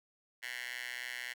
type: tone with high-pass filter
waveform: 10% pulse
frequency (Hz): 123.47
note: B2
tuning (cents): 0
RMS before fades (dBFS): -42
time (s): 0.42-1.34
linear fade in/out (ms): 20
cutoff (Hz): 2000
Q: 3.2
effects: none